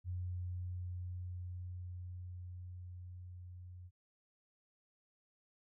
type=tone with level ramp; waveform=sine; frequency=89.8 Hz; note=F2; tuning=49 cents sharp; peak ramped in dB=-37 to -49 dBFS; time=0.04-3.91 s; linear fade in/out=50 ms; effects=none